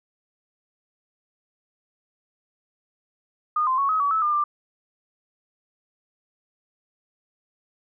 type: tone with pitch steps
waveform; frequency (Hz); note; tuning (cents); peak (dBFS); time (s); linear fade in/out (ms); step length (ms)
sine; 1224 / 1039 / 1110 / 1273 / 1138 / 1303 / 1203 / 1186; D#6 / C6 / C#6 / D#6 / C#6 / E6 / D6 / D6; -29 / -12 / +2 / +39 / +45 / -20 / +41 / +17; -19; 3.56-4.44; 5; 110
effects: none